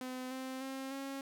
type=tone with pitch steps; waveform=sawtooth; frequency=255.4 / 261.1 / 266.9 / 272.8 Hz; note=C4 / C4 / C4 / C#4; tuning=-42 / -3 / +35 / -28 cents; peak=-36 dBFS; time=0.01-1.21 s; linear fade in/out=2 ms; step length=300 ms; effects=none